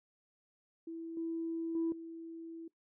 sine tone with level steps, 329.6 Hz, E4, in tune, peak -40 / -34 / -29 / -43 dBFS, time 0.87-2.68 s, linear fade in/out 5 ms, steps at 1.17 / 1.75 / 1.92 s, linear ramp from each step 2 ms, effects noise-tail reverb RT60 0.1 s tail -19 dB re dry + tanh soft clip ceiling -27 dBFS

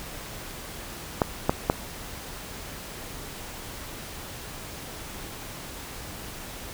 clicks, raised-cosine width 1 ms, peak -5 dBFS, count 3, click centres 1.218 / 1.495 / 1.699 s, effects pink hiss -39 dBFS RMS until 6.73 s

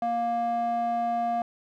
square tone with band-pass filter, 234.7 Hz, A#3, 12 cents sharp, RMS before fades -27 dBFS, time 0.02-1.42 s, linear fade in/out 2 ms, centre 680 Hz, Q 3.8, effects none

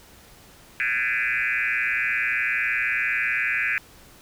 sine tone with frequency modulation, 2027 Hz, B6, 45 cents sharp, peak -21 dBFS, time 0.8-3.78 s, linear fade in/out 0 ms, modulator 122 Hz, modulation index 4.1, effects pink hiss -50 dBFS RMS until 4.21 s

